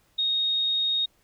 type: tone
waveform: sine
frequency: 3729 Hz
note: A#7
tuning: in tune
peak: -22 dBFS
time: 0.18-1.06 s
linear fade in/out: 10 ms
effects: pink hiss -65 dBFS RMS until 1.23 s